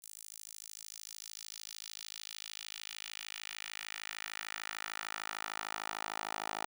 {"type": "tone with high-pass filter sweep", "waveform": "10% pulse", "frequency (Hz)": 53.3, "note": "G#1", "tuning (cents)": 46, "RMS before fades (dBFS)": -44, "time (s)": [0.02, 6.66], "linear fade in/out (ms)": 10, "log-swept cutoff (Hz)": [8300, 790], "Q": 1.4, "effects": []}